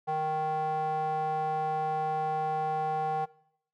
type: tone with band-pass filter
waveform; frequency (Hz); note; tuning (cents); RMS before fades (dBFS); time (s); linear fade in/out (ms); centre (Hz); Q
square; 155.7; D#3; +2; -30; 0.07-3.26; 20; 740; 5
effects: noise-tail reverb RT60 0.7 s tail -21 dB re dry